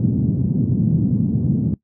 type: band-pass noise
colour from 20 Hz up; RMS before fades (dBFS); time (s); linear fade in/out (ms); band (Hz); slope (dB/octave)
white; -18; 0-1.74; 2; 110 to 210; 24
effects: noise-tail reverb RT60 0.1 s tail -20 dB re dry